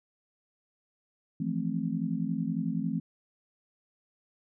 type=chord; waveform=sine; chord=F major seventh; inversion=third; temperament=just; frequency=163.7 / 174.61 / 218.3 / 261.9 Hz; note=E3 / F3 / A3 / C4; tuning=-12 / 0 / -13 / +2 cents; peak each=-34 / -34 / -33 / -34 dBFS; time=1.4-3 s; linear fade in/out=5 ms; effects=none